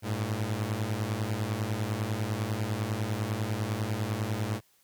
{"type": "beating tone pair", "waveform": "sawtooth", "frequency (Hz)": [102.3, 112.3], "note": ["G#2", "A2"], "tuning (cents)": [-26, 36], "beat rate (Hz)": 10, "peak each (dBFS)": -28, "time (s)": [0.02, 4.61], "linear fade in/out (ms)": 50, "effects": ["white hiss -66 dBFS RMS until 4.83 s"]}